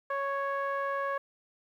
sawtooth tone with low-pass filter, 554.4 Hz, C#5, in tune, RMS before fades -32 dBFS, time 0.1-1.18 s, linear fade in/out 5 ms, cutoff 1400 Hz, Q 6.5, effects 11-bit

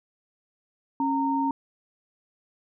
sine tone pair together, 274 / 921.6 Hz, C#4 / A#5, -20 / -20 cents, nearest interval octave + major sixth, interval 2100 cents, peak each -25 dBFS, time 1-1.51 s, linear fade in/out 2 ms, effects none

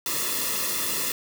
white noise with comb filter, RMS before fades -27 dBFS, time 0.06-1.12 s, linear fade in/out 2 ms, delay 1.3 ms, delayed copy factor -0.95, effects none

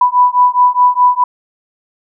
sine beating tone pair, 987.8 / 992.6 Hz, B5 / B5, 0 / +8 cents, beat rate 4.8 Hz, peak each -10 dBFS, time 0.01-1.24 s, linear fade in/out 5 ms, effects none

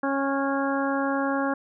harmonic tone with a mistuned harmonic, 274.7 Hz, C#4, 16 cents flat, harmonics 1 / 2 / 3 / 4 / 5 / 6, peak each -26 / -29 / -31 / -32 / -33 / -34 dBFS, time 0.03-1.54 s, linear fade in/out 5 ms, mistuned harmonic 5, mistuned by +27 cents, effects none

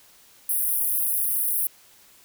pink high-pass noise, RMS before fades -24 dBFS, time 0.49-1.67 s, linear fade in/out 2 ms, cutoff 9700 Hz, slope 96 dB/octave, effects white hiss -54 dBFS RMS until 2.24 s

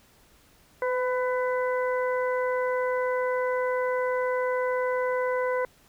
harmonic tone with a mistuned harmonic, 500 Hz, B4, 21 cents sharp, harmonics 1 / 2 / 3 / 4, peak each -25 / -31 / -35 / -37 dBFS, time 0.82-5.65 s, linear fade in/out 2 ms, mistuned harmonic 1, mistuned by +20 cents, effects pink hiss -59 dBFS RMS until 5.88 s

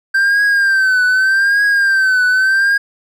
triangle tone with vibrato, 1568 Hz, G6, in tune, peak -8 dBFS, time 0.14-2.78 s, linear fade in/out 10 ms, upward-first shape triangle, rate 0.83 Hz, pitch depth 95 cents each way, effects none

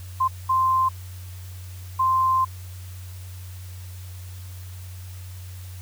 sine tone bursts at uneven times, 1044 Hz, C6, 4 cents flat, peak -17 dBFS, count 3, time 0.2-0.28 / 0.49-0.89 / 1.99-2.45 s, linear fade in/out 10 ms, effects added 91 Hz sine -35 dBFS peak until 5.81 s + white hiss -48 dBFS RMS until 5.81 s

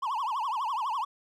triangle tone with vibrato, 983 Hz, B5, 8 cents flat, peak -26 dBFS, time 0.02-1.05 s, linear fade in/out 10 ms, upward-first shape triangle, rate 12 Hz, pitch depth 290 cents each way, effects none

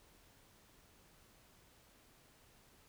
silence, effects pink hiss -66 dBFS RMS until 2.88 s

